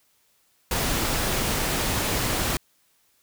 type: noise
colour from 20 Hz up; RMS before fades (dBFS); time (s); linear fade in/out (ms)
pink; -25; 0.71-2.57; 2
effects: white hiss -65 dBFS RMS until 3.22 s